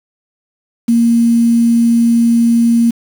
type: tone with quantisation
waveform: sine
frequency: 233.1 Hz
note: A#3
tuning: in tune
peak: -7 dBFS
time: 0.88-2.91 s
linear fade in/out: 10 ms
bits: 5
effects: none